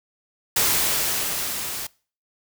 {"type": "noise with level ramp", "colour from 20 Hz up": "white", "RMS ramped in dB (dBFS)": [-19, -31], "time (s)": [0.56, 1.87], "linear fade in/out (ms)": 5, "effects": ["noise-tail reverb RT60 0.4 s tail -23 dB re dry"]}